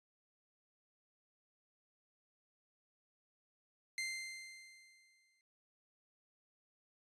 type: tone with exponential decay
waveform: sawtooth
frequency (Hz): 2087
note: C7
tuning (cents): -5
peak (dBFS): -33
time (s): 3.98-5.41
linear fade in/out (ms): 1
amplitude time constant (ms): 310
effects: resampled to 22050 Hz